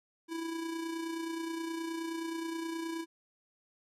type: tone with amplitude modulation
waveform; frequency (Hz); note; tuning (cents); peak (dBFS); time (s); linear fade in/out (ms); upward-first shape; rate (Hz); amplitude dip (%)
square; 329.6; E4; 0; -34; 0.28-3.06; 50; sine; 29.5; 45
effects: low-pass 12000 Hz 12 dB/octave